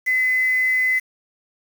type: tone with quantisation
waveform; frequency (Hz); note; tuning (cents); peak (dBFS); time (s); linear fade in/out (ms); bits
sine; 2026; B6; +44; -16; 0.06-1; 20; 6
effects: none